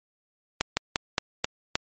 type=slowing click train; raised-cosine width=0.2 ms; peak=-5 dBFS; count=6; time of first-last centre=0.61-1.755 s; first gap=160 ms; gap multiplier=1.18; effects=MP3 32 kbps